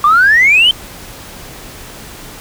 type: exponential sweep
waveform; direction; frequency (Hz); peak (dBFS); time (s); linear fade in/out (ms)
sine; up; 1151 to 3136; -4; 0.04-0.71; 2
effects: tanh soft clip ceiling -1 dBFS + pink hiss -32 dBFS RMS until 2.4 s